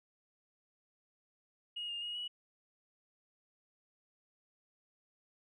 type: tone with pitch steps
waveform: sine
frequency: 2876 / 2821 / 2880 / 2929 Hz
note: F#7 / F7 / F#7 / F#7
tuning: -50 / +17 / -47 / -18 cents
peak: -37 dBFS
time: 1.76-2.28 s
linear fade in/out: 10 ms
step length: 130 ms
effects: tanh soft clip ceiling -33 dBFS